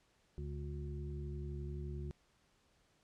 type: harmonic tone with a mistuned harmonic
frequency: 71.9 Hz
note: D2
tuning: 36 cents flat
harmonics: 1 / 2 / 3 / 5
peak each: -42 / -45 / -53 / -50 dBFS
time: 0.38-2.11 s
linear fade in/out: 0 ms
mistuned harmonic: 1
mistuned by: +17 cents
effects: pink hiss -73 dBFS RMS until 3.03 s + low-pass 8000 Hz 12 dB/octave